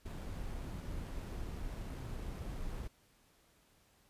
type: noise with sample-and-hold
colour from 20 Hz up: brown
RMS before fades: -42 dBFS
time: 0.05-2.88 s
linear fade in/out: 10 ms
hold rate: 11025 Hz
effects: pink hiss -69 dBFS RMS until 4.09 s + resampled to 32000 Hz